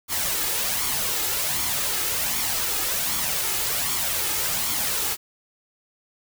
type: noise with flanger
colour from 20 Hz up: white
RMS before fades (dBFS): -25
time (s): 0.08-5.17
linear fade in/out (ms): 50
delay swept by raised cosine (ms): 0.9 to 2.4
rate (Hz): 1.3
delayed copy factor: +0.5
effects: none